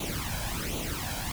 pink noise with flanger, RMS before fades -33 dBFS, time 0-1.32 s, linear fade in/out 5 ms, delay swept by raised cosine 0.29 to 1.28 ms, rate 1.3 Hz, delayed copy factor +0.7, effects none

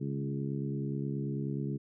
harmonic tone with a mistuned harmonic, 69.4 Hz, C#2, 3 cents sharp, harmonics 2 / 3 / 4 / 5 / 6, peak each -34 / -38 / -40 / -42 / -44 dBFS, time 0-1.78 s, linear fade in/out 20 ms, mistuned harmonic 2, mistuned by +24 cents, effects none

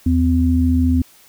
sine tone pair together, 80.29 / 254.9 Hz, E2 / C4, -45 / -45 cents, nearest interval octave + minor sixth, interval 2000 cents, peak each -15 dBFS, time 0.06-1.02 s, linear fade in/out 5 ms, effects white hiss -49 dBFS RMS until 1.28 s

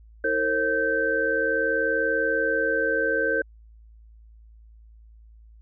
sine tone cluster, 321.8 / 455.5 / 536 / 1551 Hz, E4 / A#4 / C5 / G6, -42 / -40 / +42 / -19 cents, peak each -32 / -26 / -27 / -24 dBFS, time 0.24-3.42 s, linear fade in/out 5 ms, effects added 55 Hz sine -47 dBFS peak until 5.61 s

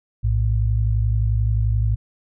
sine tone pair together, 57.95 / 109.4 Hz, A#1 / A2, -10 / -9 cents, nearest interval major seventh, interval 1101 cents, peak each -19 dBFS, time 0.23-1.96 s, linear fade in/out 20 ms, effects none

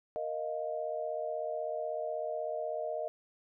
sine chord, Bb suspended fourth, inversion none, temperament equal, 466.2 / 622.3 / 698.5 Hz, Bb4 / Eb5 / F5, 0 / 0 / 0 cents, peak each -40 / -35 / -40 dBFS, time 0.16-3.08 s, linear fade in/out 0 ms, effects none

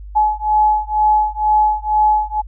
sine beating tone pair, 850 / 852.1 Hz, G#5 / G#5, +40 / +44 cents, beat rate 2.1 Hz, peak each -15 dBFS, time 0.15-2.42 s, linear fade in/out 20 ms, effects added 50 Hz sine -30 dBFS peak until 2.47 s

